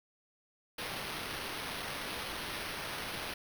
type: noise with sample-and-hold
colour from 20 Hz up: violet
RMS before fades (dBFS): -40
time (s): 0.78-3.34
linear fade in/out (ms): 5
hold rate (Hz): 7350
effects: none